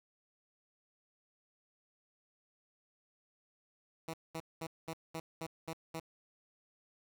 10% pulse tone bursts, 162.4 Hz, E3, 26 cents flat, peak -31 dBFS, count 8, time 4.08-5.998 s, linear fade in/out 2 ms, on 56 ms, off 210 ms, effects none

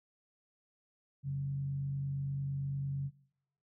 sine tone with frequency modulation, 138.59 Hz, C#3, in tune, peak -33 dBFS, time 1.23-3.11 s, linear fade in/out 50 ms, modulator 48.8 Hz, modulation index 0.29, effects noise-tail reverb RT60 0.8 s tail -23 dB re dry

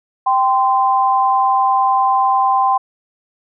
sine tone pair together, 784 / 1034.8 Hz, G5 / C6, 0 / -19 cents, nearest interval perfect fourth, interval 481 cents, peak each -14 dBFS, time 0.26-2.78 s, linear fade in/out 10 ms, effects none

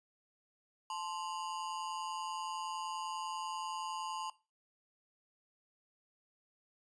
square ring-modulated tone, 960 Hz, B5, 49 cents flat, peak -36 dBFS, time 0.9-4.3 s, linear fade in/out 2 ms, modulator 85.2 Hz, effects noise-tail reverb RT60 0.3 s tail -19 dB re dry + resampled to 22050 Hz

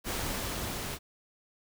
pink noise with level ramp, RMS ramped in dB -33 to -37 dBFS, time 0.04-0.99 s, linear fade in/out 50 ms, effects none

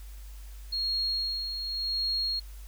sine tone with tremolo, 4280 Hz, C8, 38 cents sharp, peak -26 dBFS, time 0.72-2.4 s, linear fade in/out 10 ms, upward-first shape sine, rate 0.89 Hz, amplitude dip 50%, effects added 50 Hz sine -41 dBFS peak until 2.67 s + white hiss -56 dBFS RMS until 2.67 s

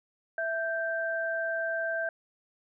sine tone pair together, 659.3 / 1568 Hz, E5 / G6, 0 / 0 cents, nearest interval octave + minor third, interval 1500 cents, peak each -31 / -31 dBFS, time 0.38-2.09 s, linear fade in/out 2 ms, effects none

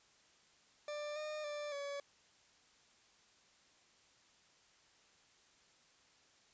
40% pulse tone with pitch steps, 593 / 609 / 590 / 566 Hz, D5 / D#5 / D5 / C#5, +17 / -37 / +8 / +36 cents, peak -40 dBFS, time 0.88-2 s, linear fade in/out 2 ms, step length 280 ms, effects white hiss -68 dBFS RMS until 6.53 s + resampled to 16000 Hz

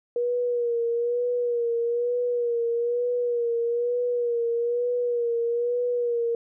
sine tone with vibrato, 477.6 Hz, A#4, 42 cents sharp, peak -22 dBFS, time 0.16-6.35 s, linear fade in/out 2 ms, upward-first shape sine, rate 1.1 Hz, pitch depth 41 cents each way, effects none

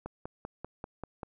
click train, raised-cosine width 1 ms, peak -24 dBFS, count 7, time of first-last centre 0.06-1.232 s, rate 5.12 Hz, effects none

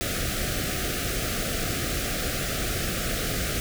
pink band-stop noise, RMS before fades -28 dBFS, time 0.01-3.6 s, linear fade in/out 0 ms, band 750 to 1200 Hz, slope 96 dB/octave, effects none

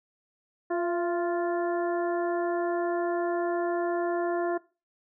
harmonic tone with a mistuned harmonic, 349.2 Hz, F4, in tune, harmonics 1 / 2 / 3 / 4 / 5, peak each -27 / -31 / -38 / -41 / -41 dBFS, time 0.7-4.58 s, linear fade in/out 10 ms, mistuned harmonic 2, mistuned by -41 cents, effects noise-tail reverb RT60 0.3 s tail -19 dB re dry

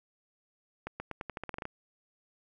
accelerating click train, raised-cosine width 0.5 ms, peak -22 dBFS, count 12, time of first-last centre 0.87-1.654 s, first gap 130 ms, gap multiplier 0.87, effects none

